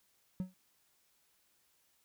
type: tone with exponential decay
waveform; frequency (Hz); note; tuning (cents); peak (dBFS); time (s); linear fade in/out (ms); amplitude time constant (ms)
triangle; 185; F#3; 0; -28; 0.4-0.54; 0; 30
effects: tanh soft clip ceiling -24 dBFS + white hiss -73 dBFS RMS until 2.04 s